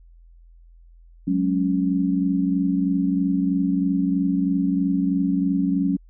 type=chord; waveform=sine; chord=F# suspended second; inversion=none; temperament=just; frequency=185 / 208.1 / 277.5 Hz; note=F#3 / G#3 / C#4; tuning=0 / +4 / +2 cents; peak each=-22 / -27 / -21 dBFS; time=1.27-5.97 s; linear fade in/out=10 ms; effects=added 42 Hz sine -46 dBFS peak until 6.09 s